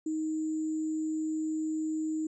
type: tone with sample-and-hold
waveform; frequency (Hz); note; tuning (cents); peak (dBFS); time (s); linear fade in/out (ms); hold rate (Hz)
sine; 313.2; D#4; +11; -29; 0.06-2.27; 5; 7350
effects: resampled to 24000 Hz